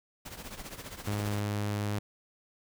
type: noise with tremolo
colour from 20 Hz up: pink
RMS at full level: -40 dBFS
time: 0.25-1.4 s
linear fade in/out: 10 ms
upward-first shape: triangle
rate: 15 Hz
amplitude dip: 80%
type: tone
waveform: sawtooth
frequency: 103.5 Hz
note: G#2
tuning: 5 cents flat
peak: -26 dBFS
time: 1.07-1.99 s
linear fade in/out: 5 ms
effects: none